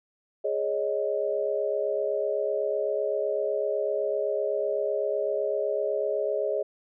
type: chord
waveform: sine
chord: Ab suspended fourth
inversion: none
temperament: equal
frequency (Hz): 415.3 / 554.4 / 622.3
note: Ab4 / Db5 / Eb5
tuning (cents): 0 / 0 / 0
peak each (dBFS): -29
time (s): 0.44-6.63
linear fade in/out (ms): 10
effects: none